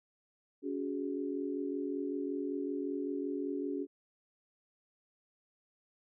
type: chord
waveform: sine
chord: C# suspended fourth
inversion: none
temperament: equal with one note detuned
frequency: 282.7 / 370 / 415.3 Hz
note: C#4 / F#4 / G#4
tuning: +34 / 0 / 0 cents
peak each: -36 / -39 / -40 dBFS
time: 0.62-3.87 s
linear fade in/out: 50 ms
effects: none